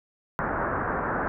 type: low-pass noise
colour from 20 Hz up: white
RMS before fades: -28 dBFS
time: 0.39-1.28 s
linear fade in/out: 0 ms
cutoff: 1600 Hz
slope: 48 dB/octave
effects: none